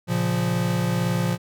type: chord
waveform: square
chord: Bb minor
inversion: none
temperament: equal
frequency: 116.54 / 138.59 / 174.61 Hz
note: Bb2 / Db3 / F3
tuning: 0 / 0 / 0 cents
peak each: -26 / -30 / -24 dBFS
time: 0.07-1.38 s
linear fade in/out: 50 ms
effects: none